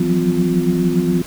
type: tone cluster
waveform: sine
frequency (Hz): 167.3 / 177.5 / 184.6 / 254.6 / 350.8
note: E3 / F3 / F#3 / C4 / F4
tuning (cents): +26 / +28 / -4 / -47 / +8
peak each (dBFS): -20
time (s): 0-1.22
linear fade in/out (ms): 5
effects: pink hiss -35 dBFS RMS until 1.26 s